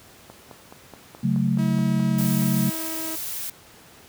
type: click train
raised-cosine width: 1 ms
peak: -26 dBFS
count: 11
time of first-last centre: 0.3-2.423 s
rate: 4.71 Hz
type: chord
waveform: sine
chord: F# minor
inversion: second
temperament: equal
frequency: 138.59 / 185 / 220 Hz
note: C#3 / F#3 / A3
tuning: 0 / 0 / 0 cents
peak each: -23 dBFS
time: 1.23-2.7 s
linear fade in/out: 10 ms
type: tone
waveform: sawtooth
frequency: 321.5 Hz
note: E4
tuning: 43 cents flat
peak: -28 dBFS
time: 1.58-3.16 s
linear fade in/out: 10 ms
type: noise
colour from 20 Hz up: blue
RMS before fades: -31 dBFS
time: 2.18-3.5 s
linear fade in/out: 5 ms
effects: pink hiss -49 dBFS RMS until 4.08 s + high-pass 80 Hz 12 dB/octave